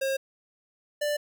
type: tone pair in turn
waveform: square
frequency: 538 / 589.9 Hz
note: C5 / D5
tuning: +48 / +8 cents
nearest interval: major second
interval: 160 cents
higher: second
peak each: -26 dBFS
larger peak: neither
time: 0.01-0.17 / 1.01-1.17 s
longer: neither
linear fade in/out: 10 ms
effects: none